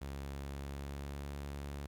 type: tone with pitch glide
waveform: sawtooth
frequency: 69.3 to 70.84 Hz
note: C#2 to C#2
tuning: 0 to +38 cents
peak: -37 dBFS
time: 0.01-1.87 s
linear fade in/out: 10 ms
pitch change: +38 cents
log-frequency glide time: 0.31-1.4 s
effects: 12-bit